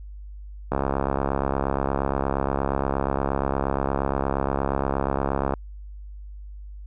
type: click train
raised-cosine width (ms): 1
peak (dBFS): -9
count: 331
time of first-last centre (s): 0.72-5.538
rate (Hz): 68.5
effects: added 50 Hz sine -36 dBFS peak until 6.86 s